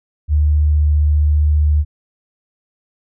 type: tone with vibrato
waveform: sine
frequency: 74.9 Hz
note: D2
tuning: 35 cents sharp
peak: -10 dBFS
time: 0.28-1.85 s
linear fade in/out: 50 ms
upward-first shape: triangle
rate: 15 Hz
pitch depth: 11 cents each way
effects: none